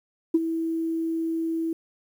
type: tone with ADSR envelope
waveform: sine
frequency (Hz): 327.1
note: E4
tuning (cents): -13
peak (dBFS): -13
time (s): 0.34-1.73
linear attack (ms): 8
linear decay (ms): 34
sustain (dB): -11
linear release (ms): 3
effects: tanh soft clip ceiling -9 dBFS + 9-bit

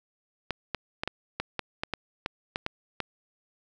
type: clicks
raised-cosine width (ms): 0.3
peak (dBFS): -13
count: 12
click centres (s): 0.507 / 0.747 / 1.035 / 1.076 / 1.4 / 1.593 / 1.835 / 1.937 / 2.261 / 2.559 / 2.664 / 3.003
effects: none

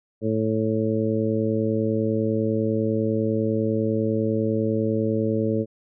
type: harmonic tone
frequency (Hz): 110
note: A2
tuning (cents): 0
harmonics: 1 / 2 / 3 / 4 / 5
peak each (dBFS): -27 / -25 / -27 / -26 / -29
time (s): 0.21-5.66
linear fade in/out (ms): 50
effects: none

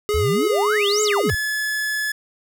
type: tone with vibrato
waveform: square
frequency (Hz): 413.8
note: G#4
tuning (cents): -6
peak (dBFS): -19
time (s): 0.09-1.3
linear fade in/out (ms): 0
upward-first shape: triangle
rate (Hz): 3.5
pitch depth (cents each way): 58
type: exponential two-way sweep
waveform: sine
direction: up then down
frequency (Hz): 64.7 to 7780 to 64.7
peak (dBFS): -20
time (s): 0.14-1.35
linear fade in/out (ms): 5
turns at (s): 1.03
type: tone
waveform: 45% pulse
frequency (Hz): 1714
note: A6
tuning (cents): -46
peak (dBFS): -21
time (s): 1.29-2.12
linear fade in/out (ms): 5
effects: none

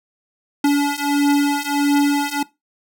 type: beating tone pair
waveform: square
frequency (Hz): 285.7 / 287.2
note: D4 / D4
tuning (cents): -48 / -39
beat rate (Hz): 1.5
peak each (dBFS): -19 / -18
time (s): 0.64-2.43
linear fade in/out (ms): 5
effects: noise-tail reverb RT60 0.2 s tail -19 dB re dry

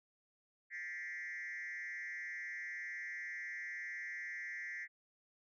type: tone with frequency modulation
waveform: sine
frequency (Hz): 1921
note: B6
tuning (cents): -48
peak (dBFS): -40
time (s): 0.7-4.88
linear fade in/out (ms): 50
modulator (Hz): 160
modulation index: 1.3
effects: tanh soft clip ceiling -39 dBFS

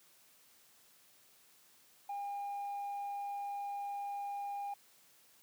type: tone with tanh clipping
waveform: triangle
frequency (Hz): 807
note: G#5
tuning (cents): -50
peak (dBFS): -38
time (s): 2.09-4.74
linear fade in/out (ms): 5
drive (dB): 6
effects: white hiss -65 dBFS RMS until 5.42 s + high-pass 100 Hz 12 dB/octave

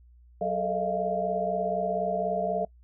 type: tone cluster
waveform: sine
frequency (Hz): 186.1 / 429.6 / 446.3 / 622 / 686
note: F#3 / A4 / A4 / D#5 / F5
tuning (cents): +10 / -41 / +25 / -1 / -31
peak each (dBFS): -35 / -37 / -34 / -30 / -29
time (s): 0.41-2.65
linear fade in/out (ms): 5
effects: noise-tail reverb RT60 0.1 s tail -23 dB re dry + added 60 Hz sine -52 dBFS peak until 2.83 s

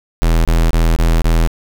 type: tone bursts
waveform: square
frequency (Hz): 41.2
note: E1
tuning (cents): 0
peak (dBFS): -10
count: 5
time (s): 0.22-1.474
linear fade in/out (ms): 0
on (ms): 230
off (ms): 26
effects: none

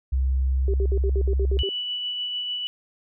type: tone with pitch glide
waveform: sine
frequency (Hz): 65.5 to 65.99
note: C2 to C2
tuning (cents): +2 to +15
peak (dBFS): -19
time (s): 0.12-1.63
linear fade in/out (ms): 10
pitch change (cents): +13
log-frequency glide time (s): 0.25-1.51
type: tone bursts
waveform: sine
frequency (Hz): 392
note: G4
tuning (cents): 0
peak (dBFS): -25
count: 9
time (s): 0.68-1.691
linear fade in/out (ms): 2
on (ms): 59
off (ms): 60
type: tone with tremolo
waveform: sine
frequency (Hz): 2960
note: F#7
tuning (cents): 0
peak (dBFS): -25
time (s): 1.59-2.67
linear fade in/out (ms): 0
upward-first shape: sine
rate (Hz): 6.7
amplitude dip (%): 25
effects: none

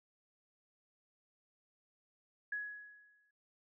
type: tone with exponential decay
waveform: sine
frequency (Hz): 1678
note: G#6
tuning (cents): +17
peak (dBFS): -34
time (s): 2.52-3.31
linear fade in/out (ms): 5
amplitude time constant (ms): 170
effects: noise-tail reverb RT60 0.1 s tail -23 dB re dry

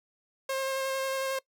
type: tone with vibrato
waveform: sawtooth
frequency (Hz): 534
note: C5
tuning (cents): +35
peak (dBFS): -25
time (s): 0.49-1.39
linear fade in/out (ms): 5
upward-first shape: square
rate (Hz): 11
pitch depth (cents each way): 10
effects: noise-tail reverb RT60 0.1 s tail -22 dB re dry

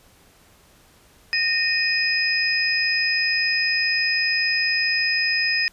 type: tone cluster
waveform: sine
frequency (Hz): 1841 / 2486 / 5040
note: A#6 / D#7 / D#8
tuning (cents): -22 / -2 / +21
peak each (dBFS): -23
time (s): 1.33-5.68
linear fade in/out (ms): 0
effects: pink hiss -54 dBFS RMS until 5.72 s + resampled to 32000 Hz

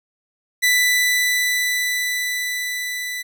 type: tone with level ramp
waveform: sawtooth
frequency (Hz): 1985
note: B6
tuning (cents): +8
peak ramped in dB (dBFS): -10 to -22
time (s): 0.62-3.23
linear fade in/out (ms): 20
effects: none

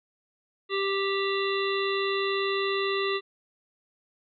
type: harmonic tone with a mistuned harmonic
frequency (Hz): 392.7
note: G4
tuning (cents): +3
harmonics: 1 / 3 / 5 / 7 / 9 / 10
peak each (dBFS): -27 / -32 / -34 / -35 / -37 / -37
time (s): 0.69-3.21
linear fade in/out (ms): 50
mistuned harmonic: 10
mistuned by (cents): +17
effects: none

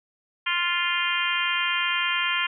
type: harmonic tone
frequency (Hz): 349.2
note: F4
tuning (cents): 0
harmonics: 3 / 4 / 5 / 6 / 7 / 8 / 9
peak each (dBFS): -30 / -30 / -30 / -30 / -30 / -30 / -30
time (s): 0.46-2.47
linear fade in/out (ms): 10
effects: none

